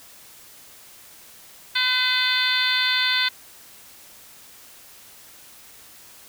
harmonic tone with a mistuned harmonic, 507 Hz, B4, 45 cents sharp, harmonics 2 / 3 / 4 / 5 / 6 / 7 / 8 / 9, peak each -32 / -25 / -26 / -30 / -32 / -23 / -27 / -31 dBFS, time 1.75-3.29 s, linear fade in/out 10 ms, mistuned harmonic 8, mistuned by +31 cents, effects white hiss -47 dBFS RMS until 6.28 s

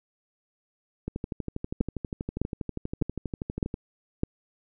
two click trains, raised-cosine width 3 ms, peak -11 / -18 dBFS, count 5 / 34, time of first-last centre 1.81-4.234 / 1.08-3.741 s, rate 1.65 / 12.4 Hz, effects none

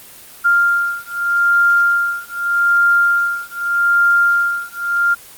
sine beating tone pair, 1396.9 / 1397.72 Hz, F6 / F6, 0 / +1 cents, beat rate 0.82 Hz, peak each -15 dBFS, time 0.44-5.15 s, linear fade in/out 20 ms, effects white hiss -39 dBFS RMS until 5.37 s + Opus 24 kbps

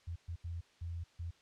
sine tone bursts at uneven times, 84.8 Hz, E2, 50 cents sharp, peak -38 dBFS, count 5, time 0.07-0.16 / 0.28-0.36 / 0.44-0.61 / 0.81-1.04 / 1.19-1.31 s, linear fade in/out 10 ms, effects white hiss -67 dBFS RMS until 1.41 s + low-pass 5000 Hz 12 dB/octave

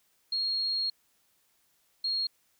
sine tone bursts at uneven times, 4271 Hz, C8, 35 cents sharp, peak -27 dBFS, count 2, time 0.32-0.9 / 2.04-2.27 s, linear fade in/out 5 ms, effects white hiss -70 dBFS RMS until 2.59 s

